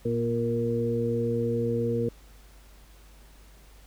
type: harmonic tone with a mistuned harmonic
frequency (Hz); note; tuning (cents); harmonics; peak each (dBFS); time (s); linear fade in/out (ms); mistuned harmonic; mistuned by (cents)
117; A#2; +7; 1 / 2 / 3 / 4; -30 / -30 / -35 / -27; 0.05-2.09; 5; 2; +22
effects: added 50 Hz sine -50 dBFS peak until 3.86 s + pink hiss -57 dBFS RMS until 3.86 s